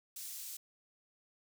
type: high-pass noise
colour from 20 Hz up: pink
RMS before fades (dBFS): -45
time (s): 0.16-0.57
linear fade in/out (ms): 5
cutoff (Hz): 6600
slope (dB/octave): 12
effects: none